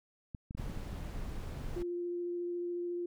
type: clicks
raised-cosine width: 5 ms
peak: -29 dBFS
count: 7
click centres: 0.348 / 0.509 / 0.55 / 0.598 / 0.698 / 0.774 / 0.93 s
type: noise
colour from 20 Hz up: brown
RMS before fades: -40 dBFS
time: 0.57-1.83 s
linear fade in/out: 10 ms
type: tone with vibrato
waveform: sine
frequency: 349.7 Hz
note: F4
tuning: 2 cents sharp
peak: -34 dBFS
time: 1.76-3.06 s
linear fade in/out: 5 ms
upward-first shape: triangle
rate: 14 Hz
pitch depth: 10 cents each way
effects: none